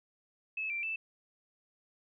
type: tone with pitch steps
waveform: sine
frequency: 2597 / 2355 / 2642 Hz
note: E7 / D7 / E7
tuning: -26 / +4 / +3 cents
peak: -33 dBFS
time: 0.57-0.96 s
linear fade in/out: 5 ms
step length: 130 ms
effects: none